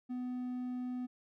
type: tone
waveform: triangle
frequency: 249.8 Hz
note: B3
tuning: 20 cents sharp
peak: -34 dBFS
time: 0.09-1.07 s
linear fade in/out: 20 ms
effects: none